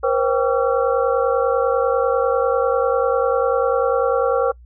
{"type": "tone cluster", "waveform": "sine", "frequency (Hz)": [479.9, 530, 786, 1136, 1361], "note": ["B4", "C5", "G5", "C#6", "F6"], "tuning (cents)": [-50, 22, 4, 42, -45], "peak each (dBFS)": [-19, -19, -25, -26, -25], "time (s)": [0.03, 4.52], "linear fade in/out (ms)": 10, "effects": ["noise-tail reverb RT60 0.1 s tail -25 dB re dry", "added 60 Hz sine -41 dBFS peak until 4.65 s"]}